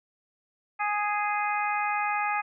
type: harmonic tone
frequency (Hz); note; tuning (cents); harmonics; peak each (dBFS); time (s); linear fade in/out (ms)
415.3; G#4; 0; 2 / 3 / 4 / 5 / 6; -28 / -31 / -35 / -34 / -34; 0.79-2.42; 20
effects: none